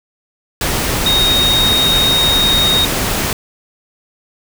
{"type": "tone in noise", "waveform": "sine", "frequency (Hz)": 3729, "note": "A#7", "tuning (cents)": 0, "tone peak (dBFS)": -11, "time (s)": [1.06, 2.85], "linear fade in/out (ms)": 2, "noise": "pink", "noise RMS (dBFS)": -17, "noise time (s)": [0.61, 3.33], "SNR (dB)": 3, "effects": []}